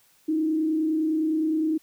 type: tone with frequency modulation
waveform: sine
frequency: 314.7 Hz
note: D#4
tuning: 20 cents sharp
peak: -21 dBFS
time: 0.28-1.78 s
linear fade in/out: 10 ms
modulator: 29.8 Hz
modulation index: 0.41
effects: white hiss -61 dBFS RMS until 1.82 s